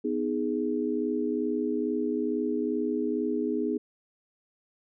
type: chord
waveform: sine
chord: G# minor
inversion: first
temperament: just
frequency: 249.2 / 311.5 / 415.3 Hz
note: B3 / D#4 / G#4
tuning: +16 / +2 / 0 cents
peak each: -30 dBFS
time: 0.04-3.78 s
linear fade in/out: 10 ms
effects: none